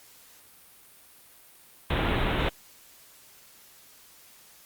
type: low-pass noise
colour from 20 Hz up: pink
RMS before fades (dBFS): -26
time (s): 1.9-2.49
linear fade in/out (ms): 5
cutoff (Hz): 3800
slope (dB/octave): 96
effects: white hiss -54 dBFS RMS until 4.65 s + Opus 48 kbps